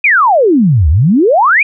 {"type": "exponential two-way sweep", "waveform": "sine", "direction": "down then up", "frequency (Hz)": [2524, 69.2, 2524], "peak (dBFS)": -5, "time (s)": [0.04, 1.63], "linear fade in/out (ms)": 5, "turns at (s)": 0.89, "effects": []}